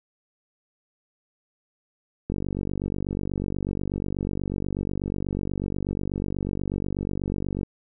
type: click train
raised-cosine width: 3 ms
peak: -15 dBFS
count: 258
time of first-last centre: 2.3-7.632 s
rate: 48.2 Hz
effects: none